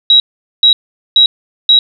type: tone bursts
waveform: sine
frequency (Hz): 3856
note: B7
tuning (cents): -42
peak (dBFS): -3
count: 4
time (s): 0.1-1.79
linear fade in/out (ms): 2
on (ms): 100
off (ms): 430
effects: none